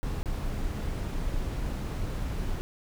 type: noise with dropouts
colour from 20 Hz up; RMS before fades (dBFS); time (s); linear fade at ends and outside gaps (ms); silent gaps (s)
brown; -31; 0.03-2.61; 0; 0.23-0.258
effects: none